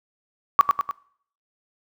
sine tone with echo, 1134 Hz, C#6, 39 cents sharp, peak -8 dBFS, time 0.59-0.61 s, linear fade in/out 0 ms, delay 100 ms, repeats 3, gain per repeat -5 dB, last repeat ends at 0.91 s, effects noise-tail reverb RT60 0.6 s tail -21 dB re dry

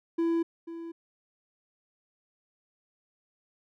triangle tone with echo, 333.4 Hz, E4, 20 cents sharp, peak -22 dBFS, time 0.18-0.43 s, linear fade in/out 10 ms, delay 490 ms, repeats 1, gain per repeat -13 dB, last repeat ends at 0.92 s, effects none

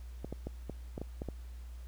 clicks, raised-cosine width 2 ms, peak -25 dBFS, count 8, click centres 0.246 / 0.326 / 0.47 / 0.697 / 0.979 / 1.016 / 1.219 / 1.287 s, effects added 60 Hz sine -43 dBFS peak until 1.87 s + pink hiss -63 dBFS RMS until 1.87 s

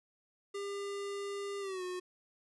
square tone with pitch glide, 400.9 to 363.4 Hz, G4 to F#4, +39 to -31 cents, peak -38 dBFS, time 0.54-2 s, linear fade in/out 10 ms, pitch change -170 cents, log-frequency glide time 1.6-1.83 s, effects resampled to 24000 Hz + 13-bit

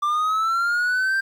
triangle linear sweep, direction up, 1174.7 to 1586 Hz, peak -17 dBFS, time 0.02-1.21 s, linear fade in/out 10 ms, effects 9-bit

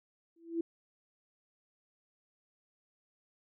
sine tone with exponential growth, 333.4 Hz, E4, 20 cents sharp, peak -27 dBFS, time 0.36-0.61 s, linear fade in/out 5 ms, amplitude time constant 54 ms, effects none

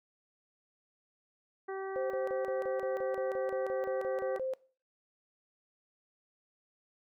harmonic tone, 385.8 Hz, G4, 28 cents flat, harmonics 1 / 2 / 3 / 4 / 5, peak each -37 / -43 / -47 / -49 / -51 dBFS, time 1.68-4.39 s, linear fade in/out 10 ms
sine tone bursts, 523.3 Hz, C5, in tune, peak -32 dBFS, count 15, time 1.96-4.536 s, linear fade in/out 0 ms, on 140 ms, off 34 ms
effects noise-tail reverb RT60 0.4 s tail -21 dB re dry

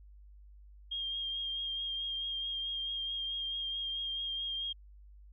sine tone with vibrato, 3224 Hz, G7, 48 cents sharp, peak -34 dBFS, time 0.91-4.73 s, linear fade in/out 10 ms, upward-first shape triangle, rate 4.6 Hz, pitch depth 26 cents each way, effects added 50 Hz sine -52 dBFS peak until 5.32 s

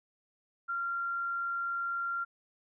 sine tone, 1382 Hz, F6, 19 cents flat, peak -31 dBFS, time 0.68-2.25 s, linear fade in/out 20 ms, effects none

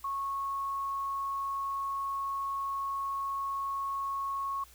sine tone, 1100 Hz, C#6, 14 cents flat, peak -31 dBFS, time 0.04-4.64 s, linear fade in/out 5 ms, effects added 60 Hz sine -58 dBFS peak until 4.74 s + white hiss -58 dBFS RMS until 4.74 s

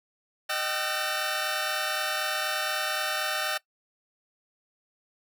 20% pulse tone cluster, 615 / 772 / 1340 / 1500 / 1816 Hz, D#5 / G5 / E6 / F#6 / A#6, -20 / -27 / +28 / +23 / -46 cents, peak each -29 dBFS, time 0.49-3.58 s, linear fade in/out 10 ms, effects noise-tail reverb RT60 0.1 s tail -20 dB re dry

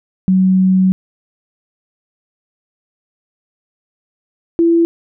sine tone pair in turn, 187.4 / 335.6 Hz, F#3 / E4, +22 / +31 cents, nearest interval minor seventh, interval 1009 cents, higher second, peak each -8 dBFS, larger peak neither, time 0.28-0.92 / 4.59-4.85 s, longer first, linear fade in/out 0 ms, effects none

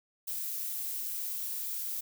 violet noise, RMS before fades -36 dBFS, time 0.27-2.01 s, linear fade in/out 10 ms, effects none

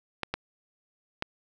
clicks, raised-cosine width 0.3 ms, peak -13 dBFS, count 3, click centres 0.233 / 0.34 / 1.224 s, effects none

